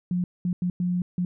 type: tone bursts at uneven times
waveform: sine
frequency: 178.4 Hz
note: F3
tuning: 37 cents sharp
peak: -22 dBFS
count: 5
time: 0.11-0.24 / 0.45-0.53 / 0.62-0.7 / 0.8-1.02 / 1.18-1.25 s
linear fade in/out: 2 ms
effects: none